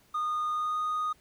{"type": "tone with pitch glide", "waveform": "triangle", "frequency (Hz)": [1227, 1237.7], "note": ["D#6", "D#6"], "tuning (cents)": [-25, -9], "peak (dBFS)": -25, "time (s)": [0.14, 1.13], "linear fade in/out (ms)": 10, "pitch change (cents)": 16, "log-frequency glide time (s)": [0.52, 0.78], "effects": ["tanh soft clip ceiling -22 dBFS", "pink hiss -63 dBFS RMS until 1.2 s"]}